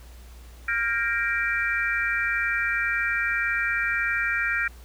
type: chord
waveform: sine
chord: G minor seventh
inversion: third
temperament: equal with one note detuned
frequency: 1396.9 / 1606.5 / 1864.7 / 2349 Hz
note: F6 / G6 / Bb6 / D7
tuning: 0 / +42 / 0 / 0 cents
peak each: -28 dBFS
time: 0.68-4.68 s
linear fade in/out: 5 ms
effects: added 60 Hz sine -43 dBFS peak until 4.84 s + pink hiss -53 dBFS RMS until 4.84 s